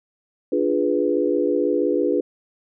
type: chord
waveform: sine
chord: D diminished seventh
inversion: none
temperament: equal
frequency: 293.7 / 349.2 / 415.3 / 493.9 Hz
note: D4 / F4 / Ab4 / Cb5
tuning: 0 / 0 / 0 / 0 cents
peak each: -23 dBFS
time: 0.52-2.21 s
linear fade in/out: 5 ms
effects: none